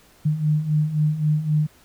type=beating tone pair; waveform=sine; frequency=149.7 / 153.5 Hz; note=D3 / D#3; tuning=+33 / -23 cents; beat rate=3.8 Hz; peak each=-24 / -19 dBFS; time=0.25-1.67 s; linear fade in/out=10 ms; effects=pink hiss -54 dBFS RMS until 1.84 s